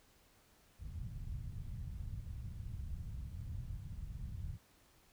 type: low-pass noise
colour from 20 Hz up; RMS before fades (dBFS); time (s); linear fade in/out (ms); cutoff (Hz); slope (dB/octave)
white; -44; 0.79-4.59; 50; 120; 24
effects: pink hiss -68 dBFS RMS until 5.12 s